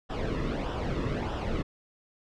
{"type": "noise with flanger", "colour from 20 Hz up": "brown", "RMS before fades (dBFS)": -31, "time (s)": [0.09, 1.63], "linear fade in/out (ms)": 20, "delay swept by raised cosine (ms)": [0.45, 1.33], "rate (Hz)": 1.6, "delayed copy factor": -0.65, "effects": ["low-pass 4000 Hz 12 dB/octave"]}